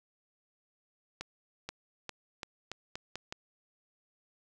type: accelerating click train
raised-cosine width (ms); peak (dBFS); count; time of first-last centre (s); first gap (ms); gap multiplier
0.2; -21; 8; 1.21-3.325; 480; 0.84
effects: 9-bit